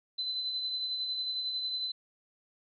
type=tone with tremolo; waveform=sine; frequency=4033 Hz; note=B7; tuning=36 cents sharp; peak=-30 dBFS; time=0.18-1.92 s; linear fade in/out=10 ms; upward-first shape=sine; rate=11 Hz; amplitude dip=35%; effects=none